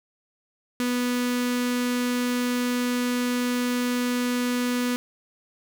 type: tone with notch filter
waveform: sawtooth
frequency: 246.1 Hz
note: B3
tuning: 6 cents flat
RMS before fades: -25 dBFS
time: 0.8-4.96 s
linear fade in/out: 0 ms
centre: 710 Hz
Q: 1.3
effects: none